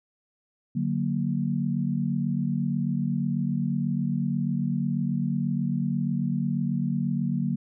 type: chord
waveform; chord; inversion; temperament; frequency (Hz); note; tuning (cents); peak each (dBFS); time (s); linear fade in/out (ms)
sine; D augmented; none; equal; 146.83 / 185 / 233.1; D3 / F#3 / A#3; 0 / 0 / 0; -28; 0.75-7.56; 10
effects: none